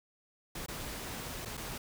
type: noise with dropouts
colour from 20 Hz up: pink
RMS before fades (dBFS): -41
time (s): 0.55-1.78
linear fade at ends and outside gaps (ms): 5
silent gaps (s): 0.662-0.683 / 1.451-1.456 / 1.571-1.575
effects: none